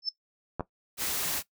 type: tone with exponential growth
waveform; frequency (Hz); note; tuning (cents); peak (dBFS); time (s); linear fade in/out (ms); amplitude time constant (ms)
sine; 5274; E8; 0; -23; 0.02-0.09; 5; 15
type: clicks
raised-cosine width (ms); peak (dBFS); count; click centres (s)
1; -17; 2; 0.596 / 0.607
type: noise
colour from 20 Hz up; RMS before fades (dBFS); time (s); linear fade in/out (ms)
white; -31; 0.97-1.43; 50
effects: noise-tail reverb RT60 0.1 s tail -17 dB re dry